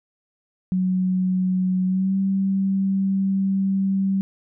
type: tone with pitch glide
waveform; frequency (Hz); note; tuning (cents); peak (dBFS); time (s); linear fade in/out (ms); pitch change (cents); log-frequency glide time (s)
sine; 185 to 193.64; F#3 to G3; 0 to -21; -18; 0.72-4.21; 0; +79; 1.86-2.16
effects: none